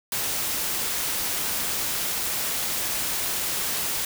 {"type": "noise", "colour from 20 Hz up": "white", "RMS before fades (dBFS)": -27, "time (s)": [0.12, 4.05], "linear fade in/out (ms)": 2, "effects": []}